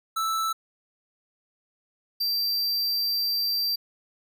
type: tone pair in turn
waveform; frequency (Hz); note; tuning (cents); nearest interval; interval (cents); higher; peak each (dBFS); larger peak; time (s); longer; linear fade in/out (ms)
square; 1318.5 / 4699; E6 / D8; 0 / 0; octave + minor seventh; 2200; second; -25 / -24; second; 0.16-0.53 / 2.2-3.76; second; 10
effects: none